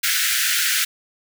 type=high-pass noise; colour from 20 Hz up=pink; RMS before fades=-20 dBFS; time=0.03-0.85 s; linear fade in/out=10 ms; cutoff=1400 Hz; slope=96 dB/octave; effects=none